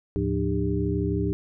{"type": "tone cluster", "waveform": "sine", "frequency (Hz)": [76.3, 108.7, 175.3, 300.2, 399], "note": ["D#2", "A2", "F3", "D4", "G4"], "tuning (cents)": [-33, -21, 7, 38, 31], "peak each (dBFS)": -29, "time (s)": [0.16, 1.33], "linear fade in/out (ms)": 0, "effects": []}